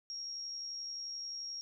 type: tone with amplitude modulation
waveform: sine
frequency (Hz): 5588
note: F8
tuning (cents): 0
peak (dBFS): -38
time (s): 0.1-1.61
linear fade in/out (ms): 0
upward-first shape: sine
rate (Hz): 71.5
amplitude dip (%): 30
effects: none